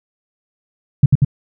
sine tone with echo, 138.59 Hz, C#3, in tune, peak -3 dBFS, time 1.03-1.06 s, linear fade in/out 5 ms, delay 94 ms, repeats 2, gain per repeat -2 dB, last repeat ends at 1.248 s, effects none

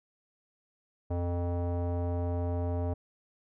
square tone with low-pass filter, 87.31 Hz, F2, in tune, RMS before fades -31 dBFS, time 1.1-2.94 s, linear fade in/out 10 ms, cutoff 680 Hz, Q 2.3, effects none

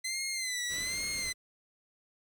15% pulse tone with vibrato, 2043 Hz, C7, 42 cents flat, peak -26 dBFS, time 0.04-1.33 s, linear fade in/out 10 ms, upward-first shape sine, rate 1.2 Hz, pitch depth 85 cents each way
pink band-stop noise, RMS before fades -46 dBFS, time 0.68-1.34 s, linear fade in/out 50 ms, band 700 to 1000 Hz, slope 96 dB/octave
effects none

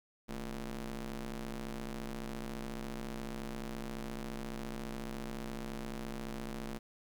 sawtooth ring-modulated tone, 123.47 Hz, B2, in tune, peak -32 dBFS, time 0.28-6.79 s, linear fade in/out 20 ms, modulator 96.3 Hz, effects 12-bit

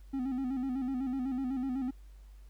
triangle tone with vibrato, 260.5 Hz, C4, 7 cents flat, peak -29 dBFS, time 0.13-1.91 s, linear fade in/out 10 ms, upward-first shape square, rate 8 Hz, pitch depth 70 cents each way, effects added 49 Hz sine -49 dBFS peak until 2.49 s + pink hiss -69 dBFS RMS until 2.49 s

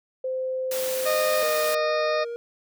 sine tone, 518 Hz, C5, 17 cents flat, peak -25 dBFS, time 0.24-1.43 s, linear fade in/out 5 ms
white high-pass noise, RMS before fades -32 dBFS, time 0.71-1.75 s, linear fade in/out 5 ms, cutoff 200 Hz, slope 12 dB/octave
harmonic tone, 615 Hz, D#5, 20 cents flat, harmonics 1 / 2 / 3 / 4 / 6 / 7 / 8 / 9, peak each -23 / -29 / -33 / -35 / -39 / -40 / -41 / -42 dBFS, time 1.05-2.25 s, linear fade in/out 20 ms
triangle tone with vibrato, 472.5 Hz, A#4, 23 cents sharp, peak -28 dBFS, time 1.43-2.36 s, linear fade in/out 0 ms, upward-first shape sine, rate 4.4 Hz, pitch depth 13 cents each way
effects none

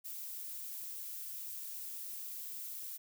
violet noise, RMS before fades -44 dBFS, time 0.04-2.98 s, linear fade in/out 20 ms, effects none

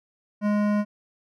sine tone with hard clipping, 207.7 Hz, G#3, in tune, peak -22 dBFS, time 0.41-0.85 s, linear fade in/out 50 ms, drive 15 dB, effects none

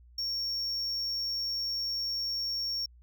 triangle tone, 5510 Hz, F8, 24 cents flat, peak -29 dBFS, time 0.18-2.86 s, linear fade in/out 5 ms, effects added 60 Hz sine -53 dBFS peak until 3.02 s

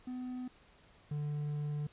triangle tone pair in turn, 251.7 / 147.81 Hz, B3 / D3, +33 / +11 cents, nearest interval major sixth, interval 922 cents, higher first, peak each -36 / -32 dBFS, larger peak second, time 0.07-0.48 / 1.11-1.87 s, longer second, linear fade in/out 5 ms, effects pink hiss -63 dBFS RMS until 1.92 s + resampled to 8000 Hz

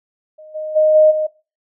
sine tone with level steps, 619 Hz, D#5, 9 cents flat, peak -36 / -22 / -9 / -6 / -15 dBFS, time 0.38-1.27 s, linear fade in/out 10 ms, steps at 0.54 / 0.75 / 0.94 / 1.1 s, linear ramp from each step 20 ms, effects noise-tail reverb RT60 0.3 s tail -20 dB re dry

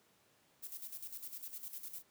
violet noise with tremolo, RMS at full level -45 dBFS, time 0.62-2.03 s, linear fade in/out 20 ms, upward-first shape square, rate 9.9 Hz, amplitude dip 65%, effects pink hiss -70 dBFS RMS until 2.1 s + high-pass 150 Hz 12 dB/octave

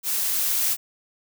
blue noise with level ramp, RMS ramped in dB -25 to -22 dBFS, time 0.03-0.77 s, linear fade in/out 50 ms, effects none

